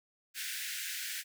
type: high-pass noise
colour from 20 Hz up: pink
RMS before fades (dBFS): -39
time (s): 0.34-1.24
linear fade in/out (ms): 50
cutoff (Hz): 1500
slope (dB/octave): 96
effects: none